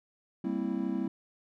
triangle chord, C dominant seventh, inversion second, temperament equal with one note detuned, 196 / 228.9 / 261.6 / 329.6 Hz, G3 / Bb3 / C4 / E4, 0 / -31 / 0 / 0 cents, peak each -33 dBFS, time 0.44-1.08 s, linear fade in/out 5 ms, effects none

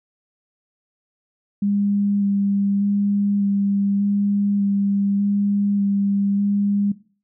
sine tone with vibrato, 200.9 Hz, G3, 43 cents sharp, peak -17 dBFS, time 1.62-6.92 s, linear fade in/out 5 ms, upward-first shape square, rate 0.84 Hz, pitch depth 11 cents each way, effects noise-tail reverb RT60 0.4 s tail -18 dB re dry

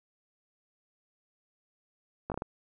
slowing click train, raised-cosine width 1 ms, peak -20 dBFS, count 5, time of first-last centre 2.3-2.421 s, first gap 18 ms, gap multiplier 1.36, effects none

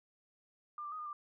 sine tone with pitch steps, 1198 / 1179 / 1250 / 1215 / 1185 Hz, D6 / D6 / D#6 / D#6 / D6, +34 / +6 / +8 / -42 / +15 cents, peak -40 dBFS, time 0.78-1.13 s, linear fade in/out 2 ms, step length 70 ms, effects none

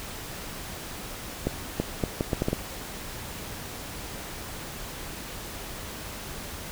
accelerating click train, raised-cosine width 2 ms, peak -11 dBFS, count 8, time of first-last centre 1.47-2.53 s, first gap 330 ms, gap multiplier 0.72, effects pink hiss -38 dBFS RMS until 6.71 s

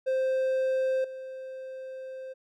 triangle tone with level steps, 523.3 Hz, C5, in tune, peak -22 / -35 dBFS, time 0.06-2.34 s, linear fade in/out 20 ms, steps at 1.04 s, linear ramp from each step 5 ms, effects none

